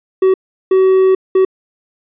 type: tone bursts at uneven times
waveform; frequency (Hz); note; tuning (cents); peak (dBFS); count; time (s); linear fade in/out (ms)
triangle; 378.3; F#4; +38; -5; 3; 0.22-0.34 / 0.71-1.15 / 1.35-1.45; 5
effects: resampled to 8000 Hz